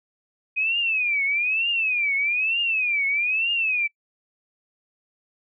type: tone with vibrato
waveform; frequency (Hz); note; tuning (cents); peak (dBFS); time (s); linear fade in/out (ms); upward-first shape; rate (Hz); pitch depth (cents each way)
sine; 2489; D#7; 0; -20; 0.56-3.88; 20; triangle; 1.1; 230
effects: noise-tail reverb RT60 0.1 s tail -25 dB re dry